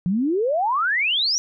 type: exponential sweep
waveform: sine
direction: up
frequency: 169.5 to 5920 Hz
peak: -18 dBFS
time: 0.06-1.38 s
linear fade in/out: 0 ms
effects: none